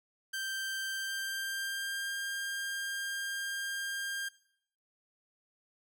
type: tone with pitch glide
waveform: sawtooth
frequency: 1568 to 1601.9 Hz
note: G6 to G6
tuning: 0 to +37 cents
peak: -31 dBFS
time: 0.33-4.29 s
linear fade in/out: 10 ms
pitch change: +37 cents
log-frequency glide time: 0.88-2.12 s
effects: noise-tail reverb RT60 0.7 s tail -20 dB re dry

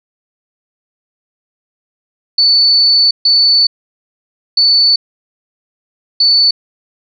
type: tone bursts at uneven times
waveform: sine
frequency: 4484 Hz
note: C#8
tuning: 19 cents sharp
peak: -6 dBFS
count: 4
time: 2.38-3.11 / 3.25-3.67 / 4.57-4.96 / 6.2-6.51 s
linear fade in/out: 5 ms
effects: none

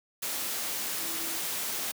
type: tone in noise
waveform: sine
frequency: 328 Hz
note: E4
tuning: 9 cents flat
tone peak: -44 dBFS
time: 1-1.38 s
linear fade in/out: 10 ms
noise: white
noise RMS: -33 dBFS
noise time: 0.22-1.92 s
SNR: -14 dB
effects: high-pass 150 Hz 12 dB/octave

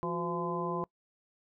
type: harmonic tone with a mistuned harmonic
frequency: 170.6 Hz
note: F3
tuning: 40 cents flat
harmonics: 1 / 2 / 3 / 4 / 5 / 6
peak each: -37 / -36 / -40 / -43 / -44 / -36 dBFS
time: 0.03-0.84 s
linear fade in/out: 0 ms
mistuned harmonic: 2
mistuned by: +95 cents
effects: noise-tail reverb RT60 0.1 s tail -24 dB re dry

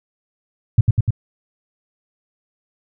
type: tone with echo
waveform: sine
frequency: 110 Hz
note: A2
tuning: in tune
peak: -6 dBFS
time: 0.78-0.81 s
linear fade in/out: 5 ms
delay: 99 ms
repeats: 3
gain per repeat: -2 dB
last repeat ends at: 1.107 s
effects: none

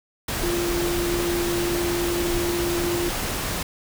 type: tone in noise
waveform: sine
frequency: 346.6 Hz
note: F4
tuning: 13 cents flat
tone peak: -23 dBFS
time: 0.43-3.09 s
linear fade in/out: 5 ms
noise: pink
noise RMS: -27 dBFS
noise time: 0.28-3.63 s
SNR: +1 dB
effects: none

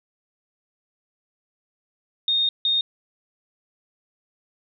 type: tone bursts at uneven times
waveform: sine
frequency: 3690 Hz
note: A#7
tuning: 18 cents flat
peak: -18 dBFS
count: 2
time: 2.28-2.49 / 2.65-2.81 s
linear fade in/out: 2 ms
effects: none

